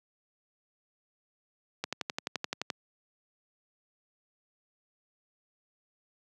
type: click train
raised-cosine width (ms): 0.2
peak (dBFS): -14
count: 11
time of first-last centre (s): 1.84-2.702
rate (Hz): 11.6
effects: high-pass 150 Hz 12 dB/octave